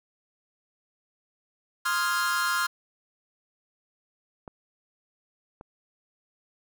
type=chord; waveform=45% pulse; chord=F minor seventh; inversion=second; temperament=equal; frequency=1046.5 / 1244.5 / 1396.9 / 1661.2 Hz; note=C6 / Eb6 / F6 / Ab6; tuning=0 / 0 / 0 / 0 cents; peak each=-30 / -33 / -27 / -33 dBFS; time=1.85-2.67 s; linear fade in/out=10 ms
type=clicks; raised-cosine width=1 ms; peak=-26 / -29 dBFS; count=2; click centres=4.478 / 5.611 s
effects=none